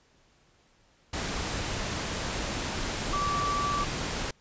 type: tone in noise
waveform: sine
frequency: 1158 Hz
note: D6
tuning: 25 cents flat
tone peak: -27 dBFS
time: 3.13-3.84 s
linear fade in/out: 5 ms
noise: pink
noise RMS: -32 dBFS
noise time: 1.13-4.31 s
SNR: +2 dB
effects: pink hiss -64 dBFS RMS until 4.4 s + resampled to 16000 Hz